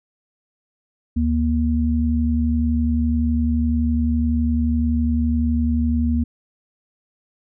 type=tone pair together; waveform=sine; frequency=75 / 236.8 Hz; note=D2 / A#3; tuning=+37 / +27 cents; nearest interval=octave + minor sixth; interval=1990 cents; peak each=-19 dBFS; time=1.16-6.24 s; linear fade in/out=10 ms; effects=none